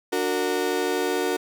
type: chord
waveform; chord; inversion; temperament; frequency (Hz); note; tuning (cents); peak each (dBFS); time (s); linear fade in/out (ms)
35% pulse; D augmented; none; just; 293.7 / 367.1 / 458.9; D4 / F#4 / A#4; 0 / -14 / -27; -28 / -24 / -25; 0.12-1.37; 10
effects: none